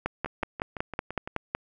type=two click trains; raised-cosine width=0.5 ms; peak=-20 / -12 dBFS; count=7 / 9; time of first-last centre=0.26-1.275 / 0.06-1.55 s; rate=5.91 / 5.37 Hz; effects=none